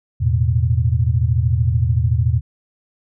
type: chord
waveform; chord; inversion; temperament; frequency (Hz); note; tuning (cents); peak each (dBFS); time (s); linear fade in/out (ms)
sine; E suspended fourth; none; equal; 82.41 / 110 / 123.47; E2 / A2 / B2; 0 / 0 / 0; -18; 0.2-2.41; 20
effects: none